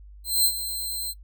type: tone with ADSR envelope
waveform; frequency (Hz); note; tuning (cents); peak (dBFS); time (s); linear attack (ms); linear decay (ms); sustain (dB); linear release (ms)
5% pulse; 4113; C8; -30; -10; 0.24-1.14; 210; 65; -12; 39
effects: noise-tail reverb RT60 0.1 s tail -22 dB re dry + added 50 Hz sine -43 dBFS peak until 1.23 s